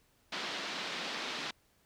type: band-pass noise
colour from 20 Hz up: white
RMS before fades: -39 dBFS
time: 0.32-1.51 s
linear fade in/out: 5 ms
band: 170 to 4400 Hz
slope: 24 dB/octave
effects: pink hiss -70 dBFS RMS until 1.85 s